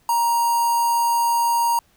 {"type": "tone with notch filter", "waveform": "square", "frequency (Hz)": 937, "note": "A#5", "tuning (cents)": 9, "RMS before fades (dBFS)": -19, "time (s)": [0.09, 1.79], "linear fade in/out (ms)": 2, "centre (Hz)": 3200, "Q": 0.85, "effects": ["pink hiss -60 dBFS RMS until 1.96 s"]}